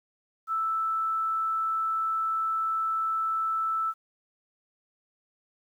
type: tone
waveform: sine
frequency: 1318.5 Hz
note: E6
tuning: in tune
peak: -25 dBFS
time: 0.47-3.94 s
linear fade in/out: 50 ms
effects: 10-bit